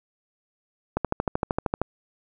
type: click train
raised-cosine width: 1 ms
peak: -9 dBFS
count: 12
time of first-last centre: 0.97-1.816 s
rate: 13 Hz
effects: none